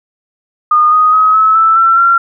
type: tone with pitch steps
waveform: sine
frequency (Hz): 1223 / 1246.5 / 1270.5 / 1295 / 1319.9 / 1345.3 / 1371.2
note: D#6 / D#6 / D#6 / E6 / E6 / E6 / F6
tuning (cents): -30 / +3 / +36 / -31 / +2 / +35 / -32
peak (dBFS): -5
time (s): 0.71-2.18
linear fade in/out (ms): 5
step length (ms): 210
effects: none